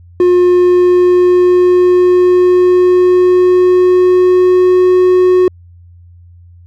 triangle tone with pitch glide, 357.8 to 365.7 Hz, F4 to F#4, +42 to -20 cents, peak -3 dBFS, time 0.2-5.48 s, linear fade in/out 2 ms, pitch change +38 cents, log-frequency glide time 0.43-4.92 s, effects added 87 Hz sine -36 dBFS peak until 6.66 s

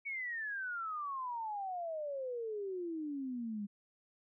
sine exponential sweep, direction down, 2259 to 199.3 Hz, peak -37 dBFS, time 0.05-3.67 s, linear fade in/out 20 ms, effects none

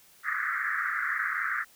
white band-pass noise, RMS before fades -30 dBFS, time 0.23-1.65 s, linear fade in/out 50 ms, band 1200 to 2000 Hz, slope 96 dB/octave, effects white hiss -58 dBFS RMS until 1.75 s

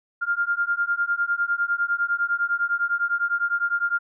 sine beating tone pair, 1396.9 / 1406.8 Hz, F6 / F6, 0 / +12 cents, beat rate 9.9 Hz, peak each -24 dBFS, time 0.21-3.99 s, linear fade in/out 20 ms, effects none

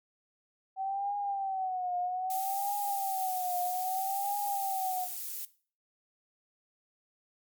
sine tone with vibrato, 763 Hz, G5, 47 cents flat, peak -30 dBFS, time 0.76-5.08 s, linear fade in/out 50 ms, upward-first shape triangle, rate 0.62 Hz, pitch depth 120 cents each way
violet noise, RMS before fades -38 dBFS, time 2.3-5.45 s, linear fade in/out 2 ms
effects noise-tail reverb RT60 0.4 s tail -17 dB re dry + MP3 96 kbps

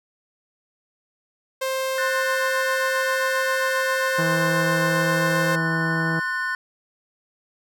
sawtooth tone, 527 Hz, C5, 12 cents sharp, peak -19 dBFS, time 1.61-5.56 s, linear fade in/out 10 ms
triangle chord, F# diminished, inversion second, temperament equal with one note detuned, 1046.5 / 1480 / 1792.8 Hz, C6 / F#6 / A6, 0 / 0 / +32 cents, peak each -29 / -24 / -26 dBFS, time 1.98-6.55 s, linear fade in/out 2 ms
harmonic tone, 163.1 Hz, E3, 18 cents flat, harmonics 1 / 2 / 3 / 4 / 5 / 6 / 7 / 8 / 9 / 10, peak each -24 / -30 / -34 / -36 / -38 / -40 / -41 / -42 / -43 / -44 dBFS, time 4.18-6.2 s, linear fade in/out 10 ms
effects none

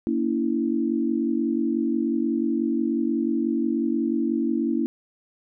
sine chord, A# diminished, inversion none, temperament equal with one note detuned, 233.1 / 283.7 / 329.6 Hz, A#3 / C#4 / E4, 0 / +40 / 0 cents, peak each -25 / -26 / -25 dBFS, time 0.07-4.86 s, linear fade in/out 0 ms, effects none

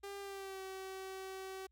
sawtooth tone with pitch glide, 398.9 to 381.5 Hz, G4 to G4, +30 to -47 cents, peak -40 dBFS, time 0.03-1.67 s, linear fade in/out 10 ms, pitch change -77 cents, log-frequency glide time 0.2-0.61 s, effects added 60 Hz sine -70 dBFS peak until 1.71 s

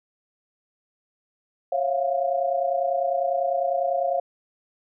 sine tone cluster, 546 / 678 / 708 Hz, C#5 / E5 / F5, -26 / +49 / +23 cents, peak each -25 / -27 / -25 dBFS, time 1.72-4.2 s, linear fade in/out 5 ms, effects none

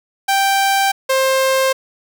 sawtooth tone pair in turn, 784 / 529.3 Hz, G5 / C5, 0 / +20 cents, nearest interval perfect fifth, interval 680 cents, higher first, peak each -9 dBFS, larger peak neither, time 0.28-0.92 / 1.09-1.73 s, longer neither, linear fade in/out 10 ms, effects none

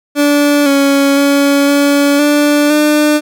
30% pulse tone with pitch steps, 289.9 / 278.5 / 281.7 / 284.5 / 293.1 / 299.8 Hz, D4 / C#4 / C#4 / C#4 / D4 / D4, -22 / +8 / +28 / +45 / -3 / +36 cents, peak -5 dBFS, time 0.15-3.21 s, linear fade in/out 50 ms, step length 510 ms, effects none

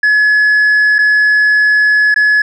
sine tone with dropouts, 1700 Hz, G#6, 40 cents sharp, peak -4 dBFS, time 0.03-2.42 s, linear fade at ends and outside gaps 5 ms, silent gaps 0.984-0.988 / 2.143-2.16 s, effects tanh soft clip ceiling -6 dBFS

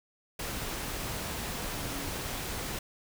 sine tone in noise, 280 Hz, C#4, 18 cents sharp, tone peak -42 dBFS, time 1.75-2.09 s, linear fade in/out 5 ms, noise pink, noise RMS -36 dBFS, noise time 0.39-2.79 s, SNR -9 dB, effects none

